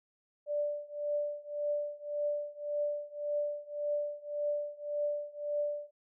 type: tone with tremolo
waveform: sine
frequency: 587.3 Hz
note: D5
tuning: in tune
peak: -28 dBFS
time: 0.46-5.91 s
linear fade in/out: 50 ms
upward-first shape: triangle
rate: 1.8 Hz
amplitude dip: 95%
effects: none